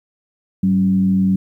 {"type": "tone with frequency modulation", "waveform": "sine", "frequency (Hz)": 190.3, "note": "F#3", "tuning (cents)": 49, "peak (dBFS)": -12, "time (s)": [0.63, 1.36], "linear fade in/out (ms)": 5, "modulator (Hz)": 88.1, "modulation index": 0.41, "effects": ["9-bit"]}